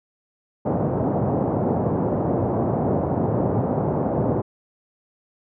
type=band-pass noise; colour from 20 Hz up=pink; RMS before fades=-22 dBFS; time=0.65-4.42 s; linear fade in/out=10 ms; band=100 to 800 Hz; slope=24 dB/octave; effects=none